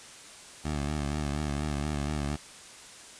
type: tone with vibrato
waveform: 15% pulse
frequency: 73.42 Hz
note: D2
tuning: in tune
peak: -23 dBFS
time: 0.64-2.37 s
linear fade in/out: 20 ms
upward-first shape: sine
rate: 4.2 Hz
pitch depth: 67 cents each way
effects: white hiss -48 dBFS RMS until 3.19 s + resampled to 22050 Hz